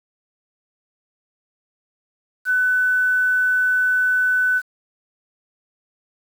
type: tone with quantisation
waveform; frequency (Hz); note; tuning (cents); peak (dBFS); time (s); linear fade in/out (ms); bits
sine; 1500; F#6; +23; -15; 2.45-4.62; 50; 7
effects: none